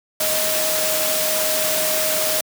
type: tone in noise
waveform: sine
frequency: 625 Hz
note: D#5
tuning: 8 cents sharp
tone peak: -24 dBFS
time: 0.2-2.41 s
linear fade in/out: 5 ms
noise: white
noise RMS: -21 dBFS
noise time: 0.2-2.41 s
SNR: -6 dB
effects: high-pass 150 Hz 12 dB/octave

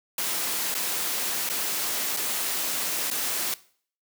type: noise with dropouts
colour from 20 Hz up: white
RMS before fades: -28 dBFS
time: 0.18-3.54 s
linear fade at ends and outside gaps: 2 ms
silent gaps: 0.743-0.75 / 1.491-1.498 / 2.166-2.17 / 3.102-3.112 s
effects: noise-tail reverb RT60 0.5 s tail -19 dB re dry + high-pass 200 Hz 12 dB/octave

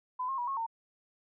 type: tone with pitch steps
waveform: sine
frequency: 1008 / 1072 / 967 / 1089 / 911 Hz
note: B5 / C6 / B5 / C#6 / A#5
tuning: +35 / +42 / -37 / -31 / -40 cents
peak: -31 dBFS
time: 0.19-0.665 s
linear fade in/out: 10 ms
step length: 95 ms
effects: none

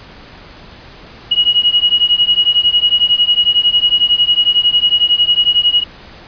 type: beating tone pair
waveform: sine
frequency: 2896 / 2907 Hz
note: F#7 / F#7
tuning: -38 / -31 cents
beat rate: 11 Hz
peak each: -12 dBFS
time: 1.31-5.84 s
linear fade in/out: 10 ms
effects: pink hiss -37 dBFS RMS until 6.27 s + resampled to 11025 Hz

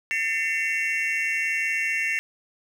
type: tone cluster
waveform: triangle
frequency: 1792 / 2066 / 2227 / 2717 Hz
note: A6 / C7 / C#7 / F7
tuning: +31 / -22 / +7 / -48 cents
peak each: -27 dBFS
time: 0.11-2.19 s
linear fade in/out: 0 ms
effects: none

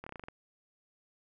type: slowing click train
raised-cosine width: 0.5 ms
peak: -28 dBFS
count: 8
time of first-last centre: 0.04-0.285 s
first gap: 25 ms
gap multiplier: 1.11
effects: none

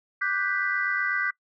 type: chord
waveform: sine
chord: G major seventh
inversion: second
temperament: equal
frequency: 1174.7 / 1480 / 1568 / 1975.5 Hz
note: D6 / F#6 / G6 / B6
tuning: 0 / 0 / 0 / 0 cents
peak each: -32 / -29 / -28 / -28 dBFS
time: 0.21-1.31 s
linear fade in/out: 10 ms
effects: noise-tail reverb RT60 0.1 s tail -23 dB re dry + tanh soft clip ceiling -13 dBFS

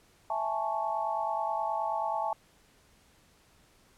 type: chord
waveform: sine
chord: A major seventh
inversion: second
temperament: equal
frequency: 659.3 / 830.6 / 880 / 1108.7 Hz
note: E5 / G#5 / A5 / C#6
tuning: 0 / 0 / 0 / 0 cents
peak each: -35 / -34 / -32 / -38 dBFS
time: 0.3-2.33 s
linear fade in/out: 2 ms
effects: pink hiss -63 dBFS RMS until 3.97 s + low-pass 12000 Hz 12 dB/octave

